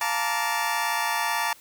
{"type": "chord", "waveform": "25% pulse", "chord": "Bb major seventh", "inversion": "second", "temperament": "just", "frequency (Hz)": [699.2, 874.1, 932.3, 1165.4], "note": ["F5", "A5", "Bb5", "D6"], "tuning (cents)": [2, -12, 0, -14], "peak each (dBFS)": [-30, -25, -24, -27], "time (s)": [0.01, 1.53], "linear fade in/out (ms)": 2, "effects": ["white hiss -52 dBFS RMS until 1.6 s"]}